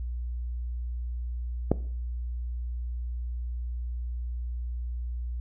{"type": "click", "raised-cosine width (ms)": 2, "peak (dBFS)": -7, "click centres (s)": 1.716, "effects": ["noise-tail reverb RT60 0.5 s tail -18 dB re dry", "added 60 Hz sine -30 dBFS peak until 5.4 s"]}